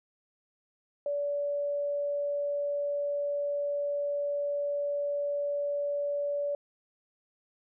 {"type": "tone", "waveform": "sine", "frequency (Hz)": 575, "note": "D5", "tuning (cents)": -37, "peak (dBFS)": -28, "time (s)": [1.06, 6.55], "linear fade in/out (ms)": 2, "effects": []}